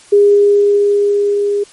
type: tone with level ramp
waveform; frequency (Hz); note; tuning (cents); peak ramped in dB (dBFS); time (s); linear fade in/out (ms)
sine; 407.4; G#4; -33; -4 to -12; 0.12-1.64; 10
effects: white hiss -42 dBFS RMS until 1.72 s + MP3 48 kbps